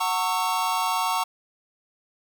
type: chord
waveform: square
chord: F# dominant seventh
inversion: none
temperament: equal with one note detuned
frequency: 740 / 910.5 / 1108.7 / 1318.5 Hz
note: F#5 / A#5 / C#6 / E6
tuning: 0 / -41 / 0 / 0 cents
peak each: -30 / -27 / -28 / -33 dBFS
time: 0-1.24 s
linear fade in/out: 10 ms
effects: none